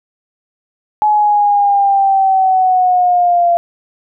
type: linear sweep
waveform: sine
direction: down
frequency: 850 to 686 Hz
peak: -8 dBFS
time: 1.02-3.57 s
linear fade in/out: 0 ms
effects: none